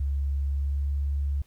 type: tone with pitch glide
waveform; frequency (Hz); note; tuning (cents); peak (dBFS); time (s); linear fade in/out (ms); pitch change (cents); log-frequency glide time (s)
sine; 69.7 to 70.59; C#2 to C#2; +10 to +32; -24; 0-1.42; 5; +22; 0.52-0.9
effects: pink hiss -64 dBFS RMS until 1.46 s